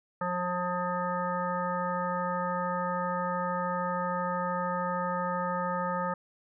harmonic tone, 178.7 Hz, F3, 40 cents sharp, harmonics 1 / 3 / 5 / 7 / 9 / 10, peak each -35 / -34 / -34 / -33 / -44 / -43 dBFS, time 0.21-6.14 s, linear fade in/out 5 ms, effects none

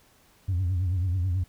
sine tone with vibrato, 90.8 Hz, F#2, 32 cents flat, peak -21 dBFS, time 0.48-1.44 s, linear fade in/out 10 ms, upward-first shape triangle, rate 9.2 Hz, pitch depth 130 cents each way, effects tanh soft clip ceiling -21 dBFS + pink hiss -60 dBFS RMS until 1.48 s

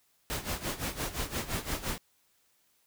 pink noise with tremolo, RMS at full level -32 dBFS, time 0.3-1.98 s, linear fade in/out 0 ms, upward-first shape sine, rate 5.8 Hz, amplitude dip 80%, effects white hiss -70 dBFS RMS until 2.86 s

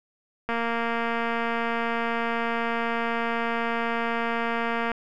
click train, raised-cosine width 0.5 ms, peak -13 dBFS, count 1028, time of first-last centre 0.49-4.917 s, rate 232 Hz, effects none

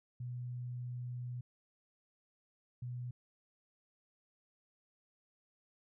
sine tone bursts at uneven times, 123.2 Hz, B2, 4 cents flat, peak -39 dBFS, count 2, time 0.2-1.41 / 2.82-3.11 s, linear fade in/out 5 ms, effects none

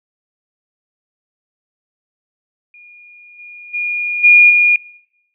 sine tone with level steps, 2431 Hz, D#7, 41 cents flat, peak -39 / -33 / -17 / -4 / -8 dBFS, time 2.74-4.76 s, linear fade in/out 2 ms, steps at 3.38 / 3.73 / 4.23 / 4.49 s, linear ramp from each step 20 ms, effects noise-tail reverb RT60 0.8 s tail -22 dB re dry

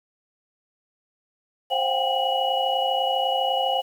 sine tone cluster, 527 / 714 / 770 / 802 / 2925 Hz, C5 / F5 / G5 / G5 / F#7, +12 / +38 / -31 / +39 / -21 cents, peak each -27 dBFS, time 1.7-3.82 s, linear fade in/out 20 ms, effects 8-bit

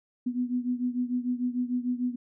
sine beating tone pair, 245.4 / 252.1 Hz, B3 / B3, -11 / +36 cents, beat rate 6.7 Hz, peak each -28 / -31 dBFS, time 0.26-2.16 s, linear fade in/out 10 ms, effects none

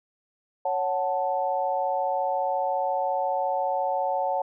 sine chord, F# minor, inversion second, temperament equal, 554.4 / 740 / 880 Hz, C#5 / F#5 / A5, 0 / 0 / 0 cents, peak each -28 / -27 / -28 dBFS, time 0.65-4.42 s, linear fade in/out 5 ms, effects none

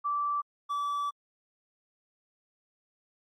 sine / triangle tone pair in turn, 1164 / 1154 Hz, D6 / D6, -16 / -31 cents, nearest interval unison, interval 15 cents, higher first, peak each -27 dBFS, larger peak neither, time 0.04-0.42 / 0.69-1.11 s, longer second, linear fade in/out 20 ms, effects AAC 64 kbps

